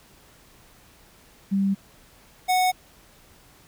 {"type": "tone pair in turn", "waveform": ["sine", "square"], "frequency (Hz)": [196, 737.2], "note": ["G3", "F#5"], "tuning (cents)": [0, -7], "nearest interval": "octave + major seventh", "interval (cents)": 2293, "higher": "second", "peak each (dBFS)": -19, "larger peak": "neither", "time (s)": [[1.51, 1.75], [2.48, 2.72]], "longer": "neither", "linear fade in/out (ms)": 20, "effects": ["pink hiss -54 dBFS RMS until 3.67 s"]}